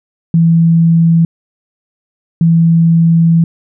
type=tone pair in turn; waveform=sine; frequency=165.9 / 165.9 Hz; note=E3 / E3; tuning=+11 / +11 cents; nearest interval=unison; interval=0 cents; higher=neither; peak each=-5 dBFS; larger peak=neither; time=0.34-1.25 / 2.41-3.44 s; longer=second; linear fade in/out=2 ms; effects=none